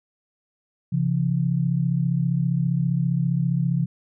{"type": "tone pair together", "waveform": "sine", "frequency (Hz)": [134.69, 169.7], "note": ["C#3", "F3"], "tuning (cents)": [-49, -49], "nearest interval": "major third", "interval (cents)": 400, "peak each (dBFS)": -22, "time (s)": [0.92, 3.86], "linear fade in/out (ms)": 10, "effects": []}